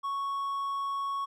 triangle tone, 1108.7 Hz, C#6, in tune, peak -28 dBFS, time 0.03-1.26 s, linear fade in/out 20 ms, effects none

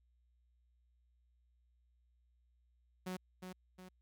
sawtooth tone with echo, 184.2 Hz, F#3, 7 cents flat, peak -36 dBFS, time 3.06-3.17 s, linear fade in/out 10 ms, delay 360 ms, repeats 2, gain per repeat -6 dB, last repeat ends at 3.89 s, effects added 60 Hz sine -70 dBFS peak until 4.01 s

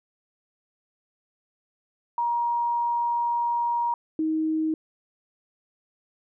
sine tone pair in turn, 947 / 315.3 Hz, A#5 / D#4, +27 / +23 cents, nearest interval octave + perfect fifth, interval 1904 cents, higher first, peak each -22 dBFS, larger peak neither, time 2.18-3.94 / 4.19-4.74 s, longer first, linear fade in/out 2 ms, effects none

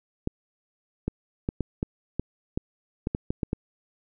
clicks, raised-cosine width 3 ms, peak -13 dBFS, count 12, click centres 0.274 / 1.08 / 1.489 / 1.607 / 1.829 / 2.196 / 2.575 / 3.071 / 3.149 / 3.305 / 3.432 / 3.531 s, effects none

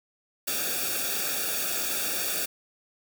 white noise with comb filter, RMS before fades -29 dBFS, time 0.47-2.46 s, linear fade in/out 10 ms, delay 0.98 ms, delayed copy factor -0.9, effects none

